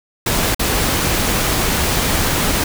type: noise with dropouts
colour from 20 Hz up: pink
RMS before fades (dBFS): -17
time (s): 0.26-2.64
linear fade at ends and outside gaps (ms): 5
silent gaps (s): 0.547-0.594
effects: none